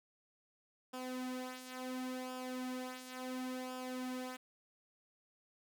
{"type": "tone with flanger", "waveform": "sawtooth", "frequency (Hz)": 254.9, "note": "C4", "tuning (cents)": -45, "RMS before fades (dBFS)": -43, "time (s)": [0.93, 4.37], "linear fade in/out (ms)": 10, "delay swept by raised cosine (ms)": [0.48, 3.88], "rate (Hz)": 0.71, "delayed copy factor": -0.65, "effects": []}